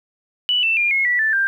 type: tone with pitch steps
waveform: sine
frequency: 2960 / 2668 / 2404 / 2167 / 1952.9 / 1760 / 1586.2 Hz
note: F#7 / E7 / D7 / C#7 / B6 / A6 / G6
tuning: 0 / +20 / +40 / -40 / -20 / 0 / +20 cents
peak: -15 dBFS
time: 0.49-1.47 s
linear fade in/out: 0 ms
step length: 140 ms
effects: 9-bit